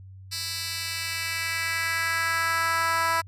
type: tone with high-pass filter sweep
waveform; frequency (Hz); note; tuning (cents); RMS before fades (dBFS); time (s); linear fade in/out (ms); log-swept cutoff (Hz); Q
10% pulse; 329.6; E4; 0; -27; 0.31-3.22; 20; 4100 to 980; 1.8
effects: added 95 Hz sine -42 dBFS peak until 3.27 s + resampled to 32000 Hz